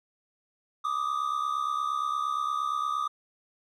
triangle tone pair together, 1175.9 / 1244.5 Hz, D6 / D#6, +2 / 0 cents, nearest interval minor second, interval 98 cents, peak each -28 dBFS, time 0.84-3.08 s, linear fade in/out 10 ms, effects none

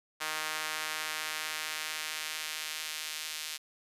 sawtooth tone with high-pass filter sweep, 155.56 Hz, D#3, in tune, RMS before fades -37 dBFS, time 0.2-3.58 s, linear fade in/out 20 ms, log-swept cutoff 1300 to 3200 Hz, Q 0.89, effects resampled to 32000 Hz

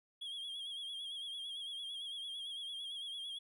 triangle tone with vibrato, 3283 Hz, G#7, 21 cents flat, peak -40 dBFS, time 0.21-3.39 s, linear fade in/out 10 ms, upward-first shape sine, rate 8.9 Hz, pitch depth 60 cents each way, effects none

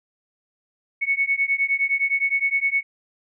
sine beating tone pair, 2209 / 2218.7 Hz, C#7 / C#7, -7 / +1 cents, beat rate 9.7 Hz, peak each -22 dBFS, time 1.01-2.83 s, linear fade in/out 20 ms, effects none

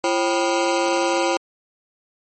25% pulse ring-modulated tone, 440 Hz, A4, in tune, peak -11 dBFS, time 0.04-1.37 s, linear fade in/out 2 ms, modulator 98.2 Hz, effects MP3 32 kbps

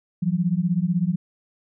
sine beating tone pair, 168 / 184 Hz, E3 / F#3, +33 / -9 cents, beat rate 16 Hz, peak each -22 dBFS, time 0.22-1.16 s, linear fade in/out 10 ms, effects none

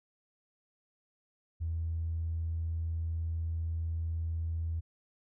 triangle tone with tanh clipping, 82.1 Hz, E2, 6 cents flat, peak -31 dBFS, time 1.6-4.81 s, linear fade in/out 20 ms, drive 4 dB, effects none

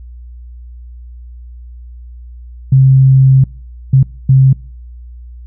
sine tone bursts at uneven times, 133 Hz, C3, 29 cents sharp, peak -3 dBFS, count 3, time 2.72-3.44 / 3.93-4.03 / 4.29-4.53 s, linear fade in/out 5 ms, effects noise-tail reverb RT60 0.5 s tail -26 dB re dry + added 60 Hz sine -29 dBFS peak until 5.46 s

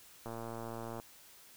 click train, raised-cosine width 1 ms, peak -29 dBFS, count 86, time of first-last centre 0.26-0.999 s, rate 115 Hz, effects white hiss -58 dBFS RMS until 1.56 s

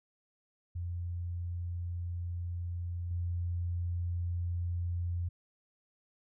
sine tone with level steps, 87.1 Hz, F2, 4 cents flat, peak -34 / -31 dBFS, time 0.75-5.29 s, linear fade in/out 10 ms, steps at 3.11 s, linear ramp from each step 2 ms, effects none

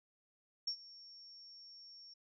sine tone with ADSR envelope, 5490 Hz, F8, 31 cents flat, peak -33 dBFS, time 0.67-2.14 s, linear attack 7 ms, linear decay 80 ms, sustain -20 dB, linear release 8 ms, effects none

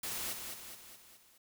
white noise with echo, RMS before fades -39 dBFS, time 0.03-0.33 s, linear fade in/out 5 ms, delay 210 ms, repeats 5, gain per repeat -5 dB, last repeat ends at 1.38 s, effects none

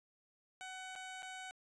15% pulse tone with dropouts, 750 Hz, F#5, 23 cents sharp, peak -39 dBFS, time 0.61-1.51 s, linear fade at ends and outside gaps 0 ms, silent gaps 0.954-0.96 / 1.223-1.229 s, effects resampled to 24000 Hz + 11-bit

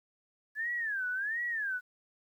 sine tone with vibrato, 1689 Hz, G#6, 29 cents sharp, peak -31 dBFS, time 0.55-1.81 s, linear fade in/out 50 ms, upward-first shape sine, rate 1.4 Hz, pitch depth 230 cents each way, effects 11-bit

